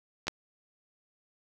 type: clicks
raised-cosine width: 0.2 ms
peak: -20 / -11 dBFS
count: 2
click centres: 0.27 / 0.281 s
effects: none